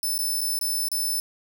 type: tone with dropouts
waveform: 5% pulse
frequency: 5280 Hz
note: E8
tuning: 2 cents sharp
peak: -18 dBFS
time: 0.03-1.2 s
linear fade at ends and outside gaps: 1 ms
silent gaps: 0.18-0.189 / 0.408-0.414 / 0.589-0.612 / 0.885-0.916 s
effects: 8-bit